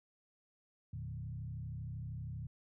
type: tone with frequency modulation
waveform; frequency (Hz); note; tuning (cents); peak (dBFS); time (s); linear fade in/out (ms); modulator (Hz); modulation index
sine; 116.3; A#2; -4; -40; 0.93-2.47; 5; 32.8; 1.2
effects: none